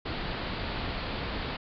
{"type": "low-pass noise", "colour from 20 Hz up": "pink", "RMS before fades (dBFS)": -34, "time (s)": [0.05, 1.57], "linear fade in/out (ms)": 10, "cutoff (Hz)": 4700, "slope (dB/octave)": 96, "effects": []}